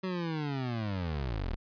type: linear sweep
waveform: 25% pulse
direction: down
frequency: 190 to 33.37 Hz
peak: -28 dBFS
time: 0.03-1.56 s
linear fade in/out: 10 ms
effects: resampled to 11025 Hz